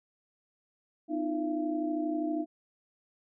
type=tone cluster; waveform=sine; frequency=253.6 / 308.7 / 341.2 / 679 Hz; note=B3 / D#4 / F4 / F5; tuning=+46 / -14 / -40 / -49 cents; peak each=-39 / -30 / -38 / -37 dBFS; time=1.08-2.46 s; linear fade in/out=50 ms; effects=none